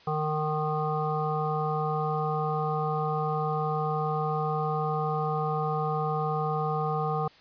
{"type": "harmonic tone", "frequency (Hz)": 153.4, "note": "D#3", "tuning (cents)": -24, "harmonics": [1, 3, 5, 7, 8], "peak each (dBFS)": [-30, -32, -31, -36, -34], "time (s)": [0.07, 7.28], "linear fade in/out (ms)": 5, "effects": ["white hiss -55 dBFS RMS until 7.4 s", "resampled to 11025 Hz"]}